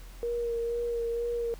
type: tone with vibrato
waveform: sine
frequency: 470 Hz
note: A#4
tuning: 14 cents sharp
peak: -28 dBFS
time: 0.23-1.54 s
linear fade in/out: 0 ms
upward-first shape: sine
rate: 2.1 Hz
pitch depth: 19 cents each way
effects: added 42 Hz sine -43 dBFS peak until 1.59 s + pink hiss -54 dBFS RMS until 1.59 s